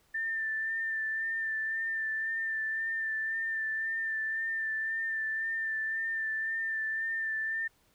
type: tone with vibrato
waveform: sine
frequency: 1784 Hz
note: A6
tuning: 23 cents sharp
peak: -30 dBFS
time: 0.14-7.68 s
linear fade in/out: 10 ms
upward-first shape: sine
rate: 1.9 Hz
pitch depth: 21 cents each way
effects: pink hiss -68 dBFS RMS until 7.94 s